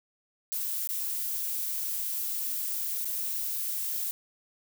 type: noise with dropouts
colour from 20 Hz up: violet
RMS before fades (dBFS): -32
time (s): 0.52-4.11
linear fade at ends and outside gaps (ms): 0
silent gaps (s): 0.874-0.89 / 3.046-3.054
effects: none